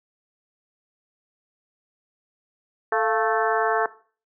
harmonic tone with a mistuned harmonic, 220 Hz, A3, in tune, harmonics 2 / 3 / 4 / 5 / 6 / 7 / 8, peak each -24 / -26 / -27 / -28 / -29 / -29 / -30 dBFS, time 2.92-3.86 s, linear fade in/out 2 ms, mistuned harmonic 3, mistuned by +75 cents, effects noise-tail reverb RT60 0.4 s tail -17 dB re dry

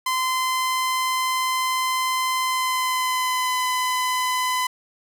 sawtooth tone with pitch glide, 1031 to 1010.4 Hz, C6 to B5, -26 to +39 cents, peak -17 dBFS, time 0.06-4.67 s, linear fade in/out 5 ms, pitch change -35 cents, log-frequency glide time 2.43-3.66 s, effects none

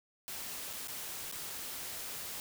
white noise with dropouts, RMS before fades -42 dBFS, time 0.28-2.4 s, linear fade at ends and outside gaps 0 ms, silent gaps 0.73-0.734 / 0.874-0.882 / 1.314-1.324 / 1.497-1.5 s, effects none

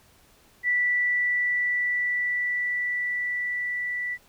sine tone with level ramp, 1965 Hz, B6, 9 cents flat, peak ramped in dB -20 to -27 dBFS, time 0.63-4.18 s, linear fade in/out 50 ms, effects pink hiss -58 dBFS RMS until 4.28 s

